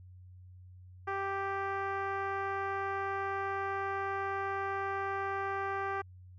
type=tone with low-pass filter; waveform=10% pulse; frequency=392 Hz; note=G4; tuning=in tune; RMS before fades=-35 dBFS; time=1.07-6.02 s; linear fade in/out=10 ms; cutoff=1400 Hz; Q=1.2; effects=added 91 Hz sine -50 dBFS peak until 6.38 s